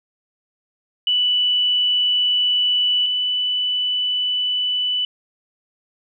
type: tone pair in turn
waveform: sine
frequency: 2968 / 2983 Hz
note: F#7 / F#7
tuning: +5 / +13 cents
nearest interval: unison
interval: 8 cents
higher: second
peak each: -15 / -18 dBFS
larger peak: first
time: 1.07-3.06 / 3.06-5.05 s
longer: neither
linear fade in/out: 2 ms
effects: none